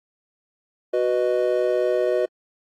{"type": "chord", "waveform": "triangle", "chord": "B major", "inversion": "second", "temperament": "just", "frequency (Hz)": [370.4, 493.9, 617.4], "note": ["F#4", "B4", "D#5"], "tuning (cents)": [2, 0, -14], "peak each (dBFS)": -21, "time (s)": [0.93, 2.26], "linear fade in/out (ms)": 10, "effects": ["AAC 48 kbps"]}